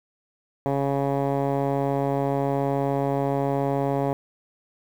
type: tone with low-pass filter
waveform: 10% pulse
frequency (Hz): 139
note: C#3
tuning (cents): +5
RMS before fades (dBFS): -24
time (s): 0.66-4.13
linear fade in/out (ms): 0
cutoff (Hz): 870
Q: 1.1
effects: 8-bit